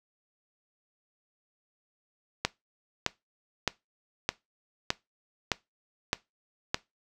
click train, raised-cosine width 0.2 ms, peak -7 dBFS, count 8, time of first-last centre 2.45-6.744 s, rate 1.63 Hz, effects noise-tail reverb RT60 0.2 s tail -20 dB re dry

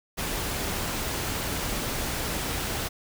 pink noise, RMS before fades -30 dBFS, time 0.17-2.89 s, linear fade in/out 20 ms, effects none

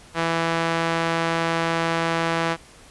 sawtooth tone with band-pass filter, 165.7 Hz, E3, 9 cents sharp, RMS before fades -23 dBFS, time 0.14-2.57 s, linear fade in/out 50 ms, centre 1400 Hz, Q 0.61, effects pink hiss -48 dBFS RMS until 2.9 s + resampled to 24000 Hz

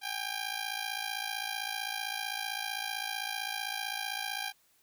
10% pulse ring-modulated tone, 797 Hz, G5, 28 cents sharp, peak -23 dBFS, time 0.01-4.53 s, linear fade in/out 50 ms, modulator 27.8 Hz, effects white hiss -68 dBFS RMS until 4.82 s

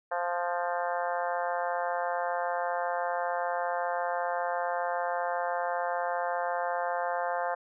harmonic tone with a mistuned harmonic, 174.8 Hz, F3, 2 cents sharp, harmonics 3 / 4 / 5 / 6 / 7 / 8 / 9 / 10, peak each -34 / -32 / -35 / -38 / -41 / -43 / -39 / -44 dBFS, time 0.11-7.55 s, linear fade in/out 10 ms, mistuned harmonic 10, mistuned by +40 cents, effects none

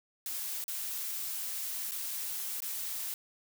blue noise with dropouts, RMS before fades -37 dBFS, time 0.26-3.14 s, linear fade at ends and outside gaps 1 ms, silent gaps 0.641-0.68 / 1.911-1.918 / 2.604-2.621 s, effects none

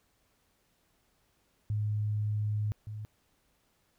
sine tone pair in turn, 105.5 / 106.6 Hz, G#2 / G#2, +28 / +46 cents, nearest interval unison, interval 18 cents, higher second, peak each -28 / -37 dBFS, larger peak first, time 1.7-2.72 / 2.87-3.05 s, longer first, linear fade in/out 0 ms, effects pink hiss -72 dBFS RMS until 3.98 s

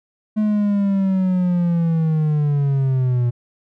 triangle linear sweep, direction down, 215 to 119.3 Hz, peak -13 dBFS, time 0.36-3.31 s, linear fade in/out 20 ms, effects none

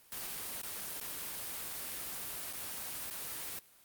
white noise with dropouts, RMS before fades -41 dBFS, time 0.12-3.59 s, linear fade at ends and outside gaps 2 ms, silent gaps 0.618-0.632 / 1.001-1.011 / 2.528-2.532 / 3.102-3.108 s, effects white hiss -62 dBFS RMS until 3.84 s + Opus 32 kbps

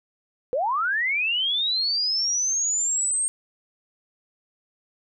sine linear sweep, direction up, 472.7 to 8560 Hz, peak -21 dBFS, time 0.53-3.28 s, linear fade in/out 0 ms, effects none

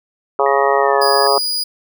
harmonic tone, 138.59 Hz, C#3, in tune, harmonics 3 / 4 / 5 / 6 / 7 / 8 / 9, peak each -17 / -18 / -19 / -20 / -20 / -21 / -22 dBFS, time 0.39-1.38 s, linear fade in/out 2 ms
sine tone with pitch glide, 1877 to 1681.9 Hz, A#6 to G#6, +11 to +21 cents, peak -23 dBFS, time 0.46-1.27 s, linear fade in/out 2 ms, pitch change -190 cents, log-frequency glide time 0.8-1.05 s
40% pulse tone, 4905 Hz, D#8, 26 cents flat, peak -16 dBFS, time 1.01-1.64 s, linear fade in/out 10 ms
effects none

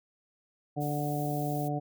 harmonic tone, 146.83 Hz, D3, in tune, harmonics 1 / 2 / 3 / 4 / 5, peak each -32 / -35 / -40 / -39 / -35 dBFS, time 0.76-1.8 s, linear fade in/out 20 ms
violet noise, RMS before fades -45 dBFS, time 0.8-1.69 s, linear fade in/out 20 ms
effects none

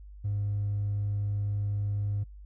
sine tone with hard clipping, 102 Hz, G#2, 31 cents flat, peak -28 dBFS, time 0.24-2.24 s, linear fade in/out 10 ms, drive 1 dB, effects noise-tail reverb RT60 0.1 s tail -24 dB re dry + added 50 Hz sine -44 dBFS peak until 2.45 s

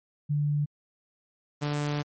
sine / sawtooth tone pair in turn, 146.83 / 146.83 Hz, D3 / D3, 0 / 0 cents, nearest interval unison, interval 0 cents, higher neither, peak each -23 dBFS, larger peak neither, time 0.29-0.66 / 1.61-2.03 s, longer second, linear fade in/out 20 ms, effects MP3 32 kbps

